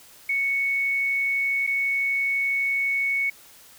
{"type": "tone with dropouts", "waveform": "sine", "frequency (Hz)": 2217, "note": "C#7", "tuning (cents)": 0, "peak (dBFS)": -21, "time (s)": [0.29, 3.3], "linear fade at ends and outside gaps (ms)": 5, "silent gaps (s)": [1.667, 1.673], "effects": ["white hiss -50 dBFS RMS until 3.78 s"]}